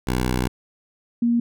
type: tone pair in turn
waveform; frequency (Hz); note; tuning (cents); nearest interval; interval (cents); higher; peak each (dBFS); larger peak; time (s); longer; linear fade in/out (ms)
10% pulse / sine; 62.5 / 236; B1 / A#3; +21 / +22; octave + major seventh; 2301; second; -12 / -16; first; 0.07-0.48 / 1.22-1.4; first; 5
effects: none